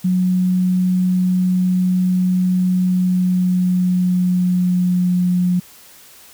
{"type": "tone with pitch glide", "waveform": "sine", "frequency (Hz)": [183, 179.44], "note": ["F#3", "F3"], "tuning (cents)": [-19, 47], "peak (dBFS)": -13, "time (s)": [0.04, 5.6], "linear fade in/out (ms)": 10, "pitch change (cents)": -34, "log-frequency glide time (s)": [2.75, 5.31], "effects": ["white hiss -44 dBFS RMS until 6.33 s"]}